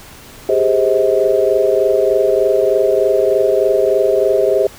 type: chord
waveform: sine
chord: Ab major seventh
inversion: third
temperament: equal with one note detuned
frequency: 392 / 415.3 / 523.3 / 636.1 Hz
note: G4 / Ab4 / C5 / Eb5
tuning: 0 / 0 / 0 / +38 cents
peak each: -16 dBFS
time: 0.49-4.67 s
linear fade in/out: 2 ms
effects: pink hiss -38 dBFS RMS until 4.78 s